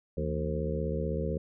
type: harmonic tone with a mistuned harmonic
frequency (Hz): 75.9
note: D#2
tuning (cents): -42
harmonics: 1 / 2 / 3 / 4 / 5 / 6 / 7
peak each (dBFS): -34 / -34 / -39 / -44 / -39 / -36 / -37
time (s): 0.17-1.38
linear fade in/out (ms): 5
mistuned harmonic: 2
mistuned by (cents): +120
effects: none